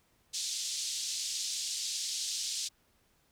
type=band-pass noise; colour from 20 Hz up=pink; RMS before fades=-36 dBFS; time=0.33-2.69 s; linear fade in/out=20 ms; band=3900 to 7800 Hz; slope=24 dB/octave; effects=pink hiss -70 dBFS RMS until 3.31 s